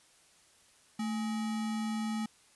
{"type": "tone with sample-and-hold", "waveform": "sine", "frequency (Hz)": 220, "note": "A3", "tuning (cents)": 0, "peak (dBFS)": -31, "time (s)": [0.99, 2.26], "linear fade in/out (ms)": 5, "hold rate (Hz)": 1050, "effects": ["white hiss -63 dBFS RMS until 2.55 s", "resampled to 24000 Hz"]}